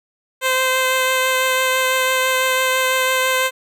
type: tone with vibrato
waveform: 10% pulse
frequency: 518 Hz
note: C5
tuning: 17 cents flat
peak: -7 dBFS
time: 0.41-3.51 s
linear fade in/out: 50 ms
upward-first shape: triangle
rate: 6 Hz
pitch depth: 13 cents each way
effects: none